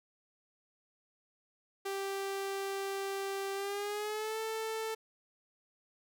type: tone with pitch glide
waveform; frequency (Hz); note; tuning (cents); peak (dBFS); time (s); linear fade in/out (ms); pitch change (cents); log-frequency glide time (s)
sawtooth; 392 to 442.6; G4 to A4; 0 to +10; -31; 1.85-4.95; 10; +210; 3.54-4.39
effects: none